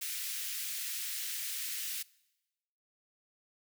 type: high-pass noise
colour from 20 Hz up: white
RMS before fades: -38 dBFS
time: 0.01-2.03 s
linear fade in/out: 10 ms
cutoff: 1800 Hz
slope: 24 dB/octave
effects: noise-tail reverb RT60 1.0 s tail -23 dB re dry